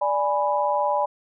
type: chord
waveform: sine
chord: G# diminished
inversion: second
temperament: equal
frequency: 587.3 / 830.6 / 987.8 Hz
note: D5 / G#5 / B5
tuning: 0 / 0 / 0 cents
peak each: -24 dBFS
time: 0.01-1.06 s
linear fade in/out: 10 ms
effects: none